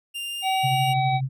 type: tone with pitch glide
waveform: 45% pulse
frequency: 2795 to 2834 Hz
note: F7 to F7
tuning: +1 to +25 cents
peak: -29 dBFS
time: 0.14-0.94 s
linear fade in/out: 20 ms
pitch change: +24 cents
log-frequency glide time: 0.26-0.66 s
type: harmonic tone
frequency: 762 Hz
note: G5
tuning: 49 cents flat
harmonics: 1 / 3 / 5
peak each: -21 / -31 / -35 dBFS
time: 0.42-1.21 s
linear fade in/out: 50 ms
type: tone with tremolo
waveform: sine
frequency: 133 Hz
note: C3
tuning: 29 cents sharp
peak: -21 dBFS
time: 0.63-1.29 s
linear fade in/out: 20 ms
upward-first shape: sine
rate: 12 Hz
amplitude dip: 50%
effects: none